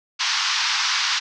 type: band-pass noise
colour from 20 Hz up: white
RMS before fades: -22 dBFS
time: 0.19-1.2 s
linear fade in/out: 20 ms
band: 900 to 5800 Hz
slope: 48 dB/octave
effects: none